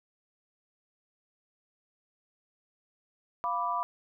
sine chord, B diminished, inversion second, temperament equal, 698.5 / 987.8 / 1174.7 Hz, F5 / B5 / D6, 0 / 0 / 0 cents, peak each -35 / -31 / -32 dBFS, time 3.44-3.83 s, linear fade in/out 0 ms, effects none

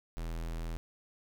square tone, 41.2 Hz, E1, in tune, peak -36 dBFS, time 0.17-0.77 s, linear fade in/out 0 ms, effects none

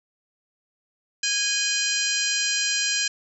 harmonic tone with a mistuned harmonic, 823 Hz, G#5, 16 cents flat, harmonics 2 / 3 / 4 / 5 / 6 / 7 / 8 / 9, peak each -30 / -30 / -30 / -30 / -30 / -30 / -30 / -30 dBFS, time 1.23-3.08 s, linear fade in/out 5 ms, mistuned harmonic 4, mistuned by -87 cents, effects none

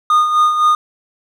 triangle tone with tremolo, 1226 Hz, D#6, 26 cents flat, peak -6 dBFS, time 0.1-0.75 s, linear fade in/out 2 ms, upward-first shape sine, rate 3.9 Hz, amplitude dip 55%, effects none

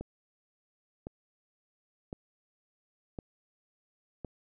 click train, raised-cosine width 2 ms, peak -25 dBFS, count 5, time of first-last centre 0.01-4.247 s, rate 0.944 Hz, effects none

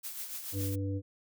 blue noise with tremolo, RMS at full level -38 dBFS, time 0.03-0.76 s, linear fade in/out 20 ms, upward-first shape triangle, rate 7 Hz, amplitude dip 60%
harmonic tone, 98 Hz, G2, in tune, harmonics 1 / 3 / 5, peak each -32 / -37 / -42 dBFS, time 0.52-1.02 s, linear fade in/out 50 ms
effects none

